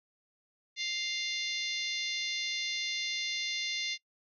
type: harmonic tone with a mistuned harmonic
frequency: 698.5 Hz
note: F5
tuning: in tune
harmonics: 3 / 4 / 5 / 6 / 7 / 8 / 9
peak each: -37 / -41 / -37 / -39 / -43 / -46 / -45 dBFS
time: 0.76-3.98 s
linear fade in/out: 50 ms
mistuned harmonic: 5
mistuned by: +25 cents
effects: noise-tail reverb RT60 0.1 s tail -22 dB re dry